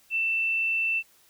sine tone, 2671 Hz, E7, 22 cents sharp, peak -23 dBFS, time 0.1-1.03 s, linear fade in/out 50 ms, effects white hiss -60 dBFS RMS until 1.29 s

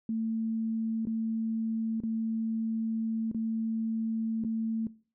sine tone with dropouts, 223.8 Hz, A3, 30 cents sharp, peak -28 dBFS, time 0.09-4.87 s, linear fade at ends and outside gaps 2 ms, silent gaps 1.053-1.07 / 2.003-2.035 / 3.315-3.346 / 4.439-4.447 s, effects noise-tail reverb RT60 0.4 s tail -20 dB re dry

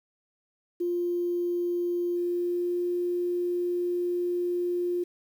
sine tone with pitch glide, 350 to 353 Hz, F4 to F4, +4 to +19 cents, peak -25 dBFS, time 0.8-5.04 s, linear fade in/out 10 ms, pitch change +15 cents, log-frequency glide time 2.15-2.86 s, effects 9-bit

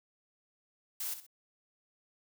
blue noise with echo, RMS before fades -37 dBFS, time 1-1.14 s, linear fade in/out 5 ms, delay 63 ms, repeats 2, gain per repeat -10 dB, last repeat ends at 1.266 s, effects none

